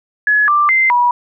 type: tone with pitch steps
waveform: sine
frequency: 1695 / 1180 / 2079 / 970 Hz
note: G#6 / D6 / C7 / B5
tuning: +35 / +8 / -12 / -31 cents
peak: -9 dBFS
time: 0.27-1.11 s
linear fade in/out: 2 ms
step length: 210 ms
effects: none